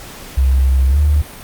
sine tone with pitch glide, 66 to 74.08 Hz, C2 to D2, +16 to +16 cents, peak -9 dBFS, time 0.37-1.22 s, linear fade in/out 10 ms, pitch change +200 cents, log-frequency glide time 0.9-0.99 s, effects pink hiss -34 dBFS RMS until 1.43 s + Opus 48 kbps

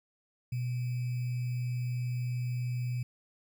sine tone with sample-and-hold, 123.47 Hz, B2, in tune, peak -30 dBFS, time 0.52-3.03 s, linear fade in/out 5 ms, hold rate 2450 Hz, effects none

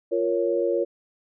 sine chord, Bb minor, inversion second, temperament equal, 349.2 / 466.2 / 554.4 Hz, F4 / Bb4 / Db5, 0 / 0 / 0 cents, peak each -25 dBFS, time 0.11-0.85 s, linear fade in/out 20 ms, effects none

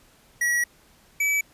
square tone pair in turn, 1922 / 2296 Hz, B6 / D7, -48 / -40 cents, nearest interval minor third, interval 308 cents, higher second, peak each -21 dBFS, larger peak neither, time 0.41-0.64 / 1.2-1.41 s, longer first, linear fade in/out 5 ms, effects pink hiss -57 dBFS RMS until 1.53 s + resampled to 32000 Hz

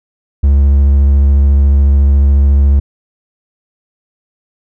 triangle tone with vibrato, 69.8 Hz, C#2, 13 cents sharp, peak -3 dBFS, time 0.43-2.8 s, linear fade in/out 10 ms, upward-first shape sine, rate 14 Hz, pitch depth 19 cents each way, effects none

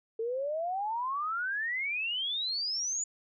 sine exponential sweep, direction up, 440 to 7040 Hz, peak -30 dBFS, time 0.19-3.04 s, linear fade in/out 5 ms, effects none

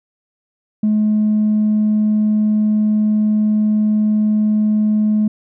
triangle tone with tanh clipping, 213 Hz, G#3, 44 cents sharp, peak -12 dBFS, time 0.83-5.28 s, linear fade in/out 5 ms, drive 5 dB, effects none

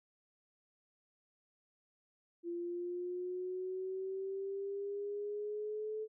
sine exponential sweep, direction up, 342.4 to 435.5 Hz, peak -37 dBFS, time 2.43-6.08 s, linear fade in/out 50 ms, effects none

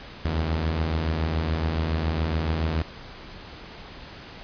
sawtooth beating tone pair, 73.42 / 80.52 Hz, D2 / E2, 0 / -40 cents, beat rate 7.1 Hz, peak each -27 / -20 dBFS, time 0.25-2.82 s, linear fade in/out 0 ms, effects pink hiss -42 dBFS RMS until 4.43 s + resampled to 11025 Hz

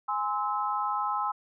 sine chord, Ab augmented, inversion none, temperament just, 830.6 / 1038.3 / 1297.8 Hz, Ab5 / C6 / E6, 0 / -14 / -27 cents, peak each -31 dBFS, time 0.08-1.32 s, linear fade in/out 10 ms, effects none

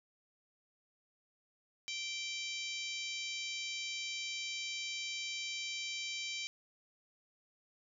harmonic tone, 780 Hz, G5, 9 cents flat, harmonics 3 / 4 / 5 / 6 / 7 / 8 / 9, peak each -42 / -44 / -46 / -48 / -49 / -50 / -51 dBFS, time 1.88-6.47 s, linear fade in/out 0 ms, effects none

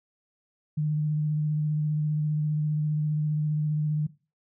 sine tone with vibrato, 151.7 Hz, D#3, 44 cents flat, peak -23 dBFS, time 0.77-4.07 s, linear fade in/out 10 ms, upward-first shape sine, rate 15 Hz, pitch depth 17 cents each way, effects noise-tail reverb RT60 0.3 s tail -17 dB re dry

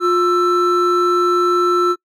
triangle tone pair together, 354.9 / 1329 Hz, F4 / E6, +28 / +14 cents, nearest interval octave + major seventh, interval 2286 cents, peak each -13 dBFS, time 0-1.96 s, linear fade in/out 50 ms, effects noise-tail reverb RT60 0.1 s tail -25 dB re dry

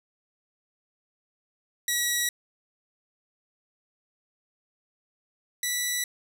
10% pulse tone pair in turn, 1926 / 1964.2 Hz, B6 / B6, -44 / -10 cents, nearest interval unison, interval 34 cents, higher second, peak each -15 / -17 dBFS, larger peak first, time 1.88-2.29 / 5.63-6.04 s, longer neither, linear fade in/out 2 ms, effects none

